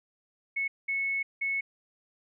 sine tone bursts at uneven times, 2200 Hz, C#7, 14 cents flat, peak -27 dBFS, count 3, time 0.56-0.68 / 0.88-1.23 / 1.41-1.61 s, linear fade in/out 10 ms, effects none

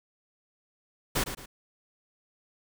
pink noise with echo, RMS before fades -27 dBFS, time 1.15-1.24 s, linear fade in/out 10 ms, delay 110 ms, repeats 2, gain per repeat -9 dB, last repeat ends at 1.46 s, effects none

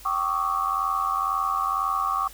sine tone cluster, 774 / 1114 / 1196 / 1296 Hz, G5 / C#6 / D6 / E6, -22 / +8 / +31 / -30 cents, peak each -32 / -25 / -27 / -32 dBFS, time 0.05-2.28 s, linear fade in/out 5 ms, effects added 50 Hz sine -47 dBFS peak until 2.33 s + white hiss -47 dBFS RMS until 2.33 s

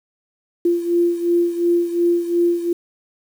sine beating tone pair, 344.5 / 347.3 Hz, F4 / F4, -24 / -10 cents, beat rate 2.8 Hz, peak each -16 / -21 dBFS, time 0.65-2.73 s, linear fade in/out 5 ms, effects 7-bit

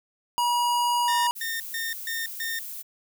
square tone, 962 Hz, B5, 46 cents flat, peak -22 dBFS, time 0.38-1.31 s, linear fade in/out 0 ms
sawtooth tone bursts, 1825 Hz, A#6, 37 cents flat, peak -25 dBFS, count 5, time 1.08-2.59 s, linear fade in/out 2 ms, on 190 ms, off 140 ms
violet noise, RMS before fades -37 dBFS, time 1.35-2.83 s, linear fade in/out 20 ms
effects none

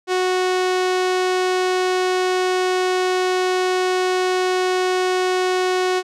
sawtooth tone, 368.2 Hz, F#4, 8 cents flat, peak -13 dBFS, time 0.07-6.03 s, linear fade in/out 50 ms, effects low-pass 7000 Hz 12 dB/octave

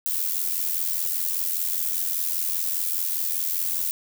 violet noise with amplitude modulation, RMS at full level -23 dBFS, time 0.06-3.91 s, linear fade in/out 0 ms, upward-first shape sine, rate 85 Hz, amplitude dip 65%, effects none

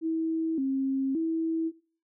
sine tone with pitch steps, 323.7 / 268.5 / 325.4 Hz, E4 / C4 / E4, -31 / +45 / -22 cents, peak -25 dBFS, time 0.01-1.72 s, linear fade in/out 50 ms, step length 570 ms, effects noise-tail reverb RT60 0.4 s tail -17 dB re dry

